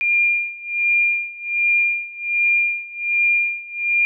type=tone with tremolo; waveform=sine; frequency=2403 Hz; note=D7; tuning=39 cents sharp; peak=-13 dBFS; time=0.01-4.05 s; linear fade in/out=0 ms; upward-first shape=sine; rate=1.3 Hz; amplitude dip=90%; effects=none